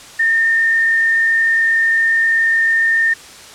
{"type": "tone with frequency modulation", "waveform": "sine", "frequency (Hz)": 1817, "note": "A#6", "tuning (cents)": -45, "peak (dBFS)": -11, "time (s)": [0.19, 3.14], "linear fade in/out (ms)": 10, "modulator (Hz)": 41.2, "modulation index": 0.48, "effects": ["white hiss -37 dBFS RMS until 3.54 s", "low-pass 8000 Hz 12 dB/octave"]}